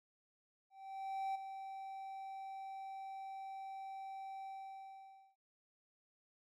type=tone with ADSR envelope; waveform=triangle; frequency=775 Hz; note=G5; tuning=20 cents flat; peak=-34 dBFS; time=0.7-5.36 s; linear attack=650 ms; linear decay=11 ms; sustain=-9 dB; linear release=900 ms; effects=none